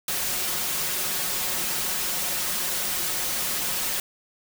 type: noise with comb filter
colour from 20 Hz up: white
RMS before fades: -27 dBFS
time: 0.08-4 s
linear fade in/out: 2 ms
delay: 5.5 ms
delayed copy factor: +0.6
effects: none